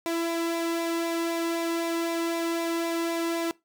sawtooth tone with flanger, 334.4 Hz, E4, 25 cents sharp, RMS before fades -28 dBFS, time 0.06-3.51 s, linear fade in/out 0 ms, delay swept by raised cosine 0.64 to 1.34 ms, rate 3.9 Hz, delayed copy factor -0.5, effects noise-tail reverb RT60 0.2 s tail -21 dB re dry

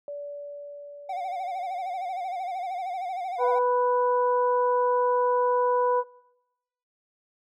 sine tone with exponential decay, 577 Hz, D5, 31 cents flat, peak -32 dBFS, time 0.08-4.5 s, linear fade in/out 1 ms, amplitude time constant 960 ms
triangle tone with vibrato, 735 Hz, F#5, 12 cents flat, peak -27 dBFS, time 1.09-3.59 s, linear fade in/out 5 ms, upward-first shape sine, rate 13 Hz, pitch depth 92 cents each way
harmonic tone, 493.9 Hz, B4, in tune, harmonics 1 / 2 / 3, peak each -22 / -24 / -40 dBFS, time 3.38-6.04 s, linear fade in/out 50 ms
effects noise-tail reverb RT60 1.0 s tail -23 dB re dry

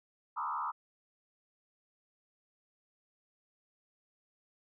sine tone with frequency modulation, 1105 Hz, C#6, 6 cents flat, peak -33 dBFS, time 0.36-0.72 s, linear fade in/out 20 ms, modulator 73.2 Hz, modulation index 2.9, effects none

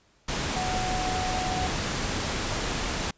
sine tone in noise, 740 Hz, F#5, in tune, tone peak -29 dBFS, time 0.56-1.67 s, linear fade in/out 5 ms, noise pink, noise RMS -29 dBFS, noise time 0.28-3.11 s, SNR -3 dB, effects pink hiss -63 dBFS RMS until 3.17 s + resampled to 16000 Hz

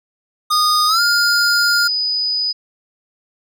square tone with pitch glide, 1229 to 1411.8 Hz, D#6 to F6, -22 to +18 cents, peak -15 dBFS, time 0.5-1.88 s, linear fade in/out 10 ms, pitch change +240 cents, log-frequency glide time 0.87-1.01 s
sine tone, 4978 Hz, D#8, in tune, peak -16 dBFS, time 0.51-2.53 s, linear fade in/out 20 ms
effects none

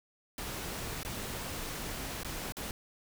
pink noise with dropouts, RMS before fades -39 dBFS, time 0.38-2.71 s, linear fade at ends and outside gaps 1 ms, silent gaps 1.032-1.049 / 2.233-2.247 / 2.522-2.568 s, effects none

